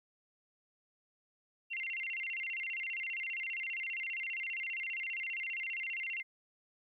sine tone with vibrato, 2397 Hz, D7, 35 cents sharp, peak -36 dBFS, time 1.7-6.23 s, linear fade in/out 20 ms, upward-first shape square, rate 15 Hz, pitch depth 230 cents each way, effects 13-bit

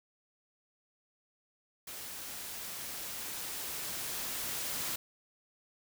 white noise with level ramp, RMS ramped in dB -44 to -36 dBFS, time 1.87-4.96 s, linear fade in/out 5 ms, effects none

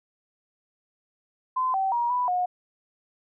sine tone with pitch steps, 1026 / 770 / 950 / 989 / 723 Hz, C6 / G5 / A#5 / B5 / F#5, -34 / -31 / +33 / +2 / -40 cents, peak -22 dBFS, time 1.56-2.46 s, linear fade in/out 10 ms, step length 180 ms, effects none

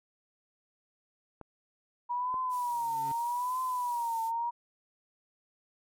clicks, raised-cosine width 1 ms, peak -30 / -31 dBFS, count 2, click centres 1.413 / 2.342 s
sine tone with vibrato, 962 Hz, B5, 46 cents flat, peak -29 dBFS, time 2.09-4.51 s, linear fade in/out 20 ms, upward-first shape triangle, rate 0.82 Hz, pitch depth 120 cents each way
violet noise, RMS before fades -44 dBFS, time 2.49-4.32 s, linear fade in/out 50 ms
25% pulse tone with exponential growth, 138.59 Hz, C#3, in tune, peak -37 dBFS, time 2.52-3.12 s, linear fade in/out 2 ms, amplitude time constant 130 ms
effects low-pass 12000 Hz 12 dB/octave + MP3 96 kbps

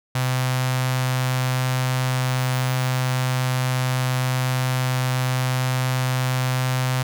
sawtooth tone with notch filter, 128.6 Hz, C3, 30 cents flat, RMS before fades -22 dBFS, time 0.15-7.03 s, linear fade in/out 5 ms, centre 330 Hz, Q 0.57, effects none

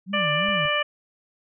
sine tone with vibrato, 174.61 Hz, F3, in tune, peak -28 dBFS, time 0.06-0.69 s, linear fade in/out 50 ms, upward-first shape sine, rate 2.9 Hz, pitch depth 290 cents each way
harmonic tone, 591 Hz, D5, 11 cents sharp, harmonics 1 / 2 / 3 / 4 / 5, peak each -27 / -27 / -27 / -27 / -27 dBFS, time 0.13-0.83 s, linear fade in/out 10 ms
clicks, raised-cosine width 5 ms, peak -31 dBFS, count 2, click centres 0.488 / 0.655 s
effects none

